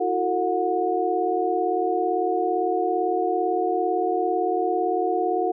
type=tone cluster; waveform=sine; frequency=328.8 / 366.6 / 449.1 / 728 Hz; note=E4 / F#4 / A4 / F#5; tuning=-4 / -16 / +35 / -28 cents; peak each=-29 / -25 / -27 / -24 dBFS; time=0-5.52 s; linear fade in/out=10 ms; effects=none